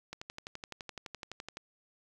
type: click train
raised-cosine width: 0.2 ms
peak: -24 dBFS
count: 18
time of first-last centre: 0.13-1.571 s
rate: 11.8 Hz
effects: 10-bit